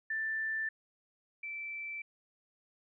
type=tone pair in turn; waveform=sine; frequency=1770 / 2329 Hz; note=A6 / D7; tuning=+10 / -15 cents; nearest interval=perfect fourth; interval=475 cents; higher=second; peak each=-32 / -38 dBFS; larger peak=first; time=0.1-0.69 / 1.43-2.02 s; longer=neither; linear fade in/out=5 ms; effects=none